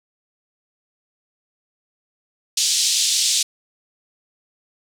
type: band-pass noise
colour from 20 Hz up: white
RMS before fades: -19 dBFS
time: 2.57-3.43 s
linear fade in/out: 5 ms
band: 3300 to 7600 Hz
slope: 24 dB/octave
effects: none